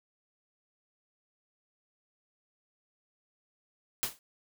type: noise with exponential decay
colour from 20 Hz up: white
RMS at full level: -27 dBFS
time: 4.03-4.19 s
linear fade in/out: 0 ms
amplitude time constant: 33 ms
effects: none